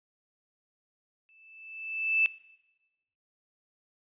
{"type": "tone with exponential growth", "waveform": "sine", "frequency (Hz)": 2637, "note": "E7", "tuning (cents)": 0, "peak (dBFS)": -20, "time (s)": [1.29, 2.26], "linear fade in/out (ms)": 0, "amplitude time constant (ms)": 210, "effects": ["noise-tail reverb RT60 1.0 s tail -20 dB re dry", "resampled to 8000 Hz"]}